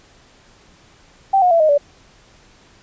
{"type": "tone with pitch steps", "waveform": "sine", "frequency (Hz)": [778, 721.7, 669.5, 621.1, 576.1], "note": ["G5", "F#5", "E5", "D#5", "D5"], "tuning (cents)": [-13, -43, 27, -3, -33], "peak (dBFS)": -10, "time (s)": [1.33, 1.78], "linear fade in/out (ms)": 10, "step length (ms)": 90, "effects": ["pink hiss -50 dBFS RMS until 2.82 s", "resampled to 16000 Hz"]}